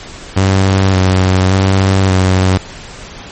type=tone with vibrato; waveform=sawtooth; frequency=94.7 Hz; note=F#2; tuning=41 cents sharp; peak=-4 dBFS; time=0.36-2.58 s; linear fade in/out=10 ms; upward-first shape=square; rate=0.87 Hz; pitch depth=25 cents each way; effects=pink hiss -31 dBFS RMS until 3.31 s + MP3 32 kbps